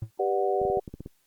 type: tone with exponential decay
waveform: triangle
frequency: 110 Hz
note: A2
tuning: in tune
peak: -24 dBFS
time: 0.02-0.11 s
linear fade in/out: 5 ms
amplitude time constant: 19 ms
type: chord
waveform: sine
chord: G major seventh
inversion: none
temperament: just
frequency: 392 / 490 / 588 / 735 Hz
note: G4 / B4 / D5 / F#5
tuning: 0 / -14 / +2 / -12 cents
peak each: -26 / -31 / -31 / -28 dBFS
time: 0.19-0.8 s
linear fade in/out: 10 ms
type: clicks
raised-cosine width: 3 ms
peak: -25 dBFS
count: 8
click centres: 0.616 / 0.652 / 0.7 / 0.772 / 0.878 / 0.94 / 1.006 / 1.061 s
effects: white hiss -69 dBFS RMS until 1.26 s + Opus 48 kbps